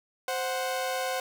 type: tone pair together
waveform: sawtooth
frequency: 522 / 738.2 Hz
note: C5 / F#5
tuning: -4 / -4 cents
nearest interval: tritone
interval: 600 cents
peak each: -27 / -28 dBFS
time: 0.28-1.2 s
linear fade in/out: 2 ms
effects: none